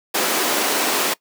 pink high-pass noise, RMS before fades -20 dBFS, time 0.14-1.14 s, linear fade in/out 10 ms, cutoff 280 Hz, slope 24 dB/octave, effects noise-tail reverb RT60 0.1 s tail -21 dB re dry

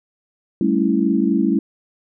sine chord, A dominant seventh, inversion third, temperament equal, 196 / 220 / 277.2 / 329.6 Hz, G3 / A3 / C#4 / E4, 0 / 0 / 0 / 0 cents, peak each -20 dBFS, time 0.61-1.59 s, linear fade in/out 2 ms, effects none

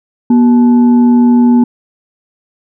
sine tone with frequency modulation, 241.3 Hz, B3, 40 cents flat, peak -4 dBFS, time 0.3-1.64 s, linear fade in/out 5 ms, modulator 626 Hz, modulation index 0.29, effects none

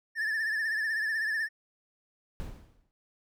triangle tone with vibrato, 1760 Hz, A6, in tune, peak -26 dBFS, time 0.15-1.49 s, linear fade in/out 50 ms, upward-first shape triangle, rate 16 Hz, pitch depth 82 cents each way
brown noise with exponential decay, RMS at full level -35 dBFS, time 2.4-2.91 s, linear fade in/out 0 ms, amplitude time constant 110 ms
effects none

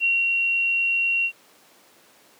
sine tone with ADSR envelope, 2744 Hz, F7, 31 cents flat, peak -17 dBFS, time 0-1.32 s, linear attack 41 ms, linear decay 220 ms, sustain -2 dB, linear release 72 ms, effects pink hiss -54 dBFS RMS until 2.39 s + high-pass 300 Hz 12 dB/octave

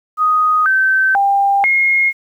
sine tone with pitch steps, 1247 / 1545 / 796 / 2150 Hz, D#6 / G6 / G5 / C7, +3 / -26 / +26 / +47 cents, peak -10 dBFS, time 0.17-2.13 s, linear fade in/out 50 ms, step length 490 ms, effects 8-bit

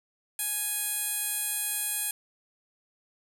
15% pulse tone with band-pass filter, 830.6 Hz, G#5, in tune, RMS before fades -31 dBFS, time 0.39-2.11 s, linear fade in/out 2 ms, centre 11000 Hz, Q 5.3, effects none

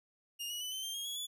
sawtooth tone with pitch steps, 2833 / 2913 / 2995 / 3079 / 3165 / 3254 / 3346 / 3440 Hz, F7 / F#7 / F#7 / G7 / G7 / G#7 / G#7 / A7, +24 / -28 / +20 / -32 / +16 / -36 / +12 / -40 cents, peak -35 dBFS, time 0.39-1.27 s, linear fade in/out 20 ms, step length 110 ms, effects none

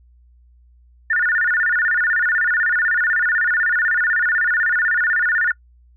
sine tone with vibrato, 1614 Hz, G#6, 50 cents flat, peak -15 dBFS, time 1.1-5.52 s, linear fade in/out 5 ms, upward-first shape square, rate 16 Hz, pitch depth 180 cents each way, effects noise-tail reverb RT60 0.1 s tail -25 dB re dry + added 60 Hz sine -48 dBFS peak until 5.96 s

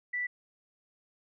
sine tone, 1970 Hz, B6, 5 cents flat, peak -30 dBFS, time 0.13-0.27 s, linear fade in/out 10 ms, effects none

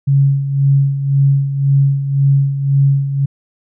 sine tone with tremolo, 138.59 Hz, C#3, in tune, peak -7 dBFS, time 0.07-3.26 s, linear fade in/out 10 ms, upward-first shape sine, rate 1.9 Hz, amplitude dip 65%, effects none

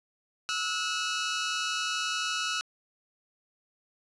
15% pulse tone pair together, 1305.6 / 1457 Hz, E6 / F#6, -17 / -27 cents, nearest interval major second, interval 190 cents, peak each -25 dBFS, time 0.49-2.61 s, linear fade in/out 0 ms, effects resampled to 24000 Hz + 9-bit

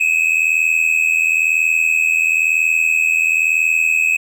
triangle tone pair together, 2518 / 2599 Hz, D#7 / E7, +20 / -25 cents, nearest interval minor second, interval 55 cents, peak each -14 dBFS, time 0-4.17 s, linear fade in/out 10 ms, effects none

